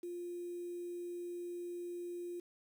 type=tone with quantisation; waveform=sine; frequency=350 Hz; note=F4; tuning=4 cents sharp; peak=-40 dBFS; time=0.03-2.4 s; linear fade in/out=5 ms; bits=10; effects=none